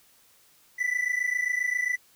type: tone pair together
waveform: triangle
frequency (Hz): 1969.5 / 1997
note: B6 / B6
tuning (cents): -5 / +19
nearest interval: unison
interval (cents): 24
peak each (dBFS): -26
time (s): 0.78-1.97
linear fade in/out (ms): 20
effects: white hiss -60 dBFS RMS until 2.15 s